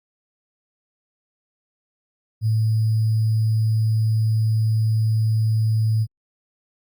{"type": "tone with sample-and-hold", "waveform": "sine", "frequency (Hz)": 110, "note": "A2", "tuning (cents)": 0, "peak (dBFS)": -16, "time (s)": [2.41, 6.07], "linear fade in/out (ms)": 50, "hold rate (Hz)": 4900, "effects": ["Opus 48 kbps"]}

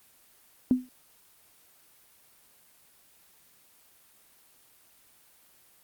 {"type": "tone with exponential decay", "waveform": "sine", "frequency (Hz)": 253, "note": "B3", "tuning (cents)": 42, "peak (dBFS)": -15, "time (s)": [0.71, 0.89], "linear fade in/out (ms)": 1, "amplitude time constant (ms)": 37, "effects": ["white hiss -60 dBFS RMS until 5.83 s", "Opus 24 kbps"]}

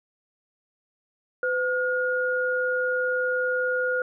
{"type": "tone pair together", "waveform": "sine", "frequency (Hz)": [505.9, 1431], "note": ["B4", "F6"], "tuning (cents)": [42, 42], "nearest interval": "octave + tritone", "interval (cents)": 1800, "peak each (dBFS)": -25, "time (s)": [1.43, 4.02], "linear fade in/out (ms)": 2, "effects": []}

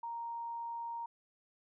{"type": "tone", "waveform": "sine", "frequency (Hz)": 932.3, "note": "A#5", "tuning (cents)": 0, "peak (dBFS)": -38, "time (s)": [0.03, 1.06], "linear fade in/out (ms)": 5, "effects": []}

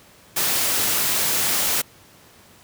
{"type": "noise", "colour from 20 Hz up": "white", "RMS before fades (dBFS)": -21, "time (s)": [0.36, 1.82], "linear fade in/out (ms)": 10, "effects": ["pink hiss -50 dBFS RMS until 2.63 s", "high-pass 80 Hz 12 dB/octave"]}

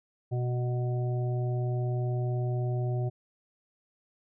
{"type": "harmonic tone", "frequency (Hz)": 123.47, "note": "B2", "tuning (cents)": 0, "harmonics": [1, 3, 5, 6], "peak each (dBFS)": [-27, -37, -41, -43], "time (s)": [0.31, 3.1], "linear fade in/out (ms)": 20, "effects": []}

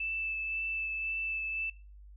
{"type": "tone with vibrato", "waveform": "sine", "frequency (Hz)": 2637, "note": "E7", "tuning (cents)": 0, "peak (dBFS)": -32, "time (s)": [0, 1.7], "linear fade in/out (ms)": 5, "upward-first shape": "triangle", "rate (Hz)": 1.9, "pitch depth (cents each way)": 11, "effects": ["noise-tail reverb RT60 0.3 s tail -17 dB re dry", "added 50 Hz sine -49 dBFS peak until 2.16 s"]}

